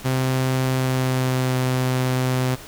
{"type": "tone with pitch glide", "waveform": "sawtooth", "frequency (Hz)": [130.2, 128.26], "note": ["C3", "C3"], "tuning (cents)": [-8, -34], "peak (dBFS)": -15, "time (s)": [0.04, 2.56], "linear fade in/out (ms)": 20, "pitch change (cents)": -26, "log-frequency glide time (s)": [0.68, 1.59], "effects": ["pink hiss -40 dBFS RMS until 2.67 s"]}